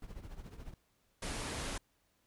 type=noise with tremolo; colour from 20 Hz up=brown; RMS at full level=-44 dBFS; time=0.02-0.74 s; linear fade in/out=2 ms; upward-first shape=triangle; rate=14 Hz; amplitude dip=80%
type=low-pass noise; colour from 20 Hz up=pink; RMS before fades=-40 dBFS; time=1.22-1.78 s; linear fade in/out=5 ms; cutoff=11000 Hz; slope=96 dB/octave
effects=pink hiss -75 dBFS RMS until 2.26 s